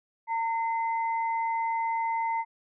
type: tone pair together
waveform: sine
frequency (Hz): 912 / 2053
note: A#5 / C7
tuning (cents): -38 / -33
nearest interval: octave + major second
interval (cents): 1405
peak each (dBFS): -26 / -37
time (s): 0.27-2.45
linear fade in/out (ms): 50
effects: none